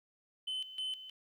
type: tone with tremolo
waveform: sine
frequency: 3045 Hz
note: F#7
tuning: 49 cents sharp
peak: -32 dBFS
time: 0.47-1.1 s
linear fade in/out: 10 ms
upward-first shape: square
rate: 3.2 Hz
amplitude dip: 80%
effects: tanh soft clip ceiling -34 dBFS + 12-bit